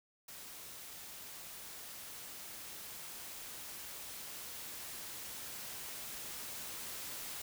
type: noise with level ramp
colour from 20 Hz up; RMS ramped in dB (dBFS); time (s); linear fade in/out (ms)
white; -50 to -44; 0.28-7.42; 5
effects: none